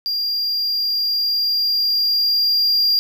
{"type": "tone with level ramp", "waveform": "triangle", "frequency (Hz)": 4787, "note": "D8", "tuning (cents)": 32, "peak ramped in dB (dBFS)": [-18, -12], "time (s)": [0.06, 2.99], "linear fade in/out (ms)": 0, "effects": []}